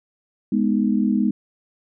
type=chord; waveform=sine; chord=G# minor; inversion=none; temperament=equal; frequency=207.7 / 246.9 / 311.1 Hz; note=G#3 / B3 / D#4; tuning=0 / 0 / 0 cents; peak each=-19 / -21 / -24 dBFS; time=0.52-1.31 s; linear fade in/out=5 ms; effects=none